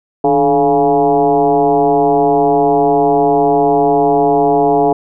sine tone with frequency modulation, 564 Hz, C#5, 30 cents sharp, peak -8 dBFS, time 0.24-4.93 s, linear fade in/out 5 ms, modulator 135 Hz, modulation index 2.1, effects none

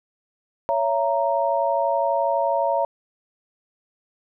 sine chord, A# diminished, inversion first, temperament just, 559.4 / 671.3 / 932.3 Hz, C#5 / E5 / A#5, +16 / +31 / 0 cents, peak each -23 dBFS, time 0.69-2.85 s, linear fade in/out 0 ms, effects none

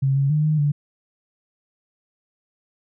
sine tone with pitch steps, 135.6 / 138.3 / 151.6 / 154 / 145.7 Hz, C#3 / C#3 / D#3 / D#3 / D3, -38 / -4 / -45 / -17 / -13 cents, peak -16 dBFS, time 0.02-0.72 s, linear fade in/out 10 ms, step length 140 ms, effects none

